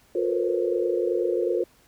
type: tone cluster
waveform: sine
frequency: 355.8 / 444.4 / 467.1 / 495.1 / 535 Hz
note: F4 / A4 / A#4 / B4 / C5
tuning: +32 / +17 / +3 / +4 / +38 cents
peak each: -25 / -30 / -29 / -29 / -30 dBFS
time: 0.15-1.64 s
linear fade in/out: 5 ms
effects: pink hiss -59 dBFS RMS until 1.87 s